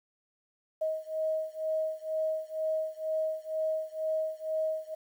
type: beating tone pair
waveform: sine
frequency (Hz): 630 / 632.1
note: D#5 / D#5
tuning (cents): +21 / +27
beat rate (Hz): 2.1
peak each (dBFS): -32 / -33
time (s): 0.81-4.95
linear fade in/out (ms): 10
effects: 10-bit